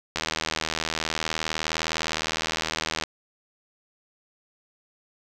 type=click train; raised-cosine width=0.2 ms; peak=-8 dBFS; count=230; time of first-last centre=0.16-3.037 s; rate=79.6 Hz; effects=none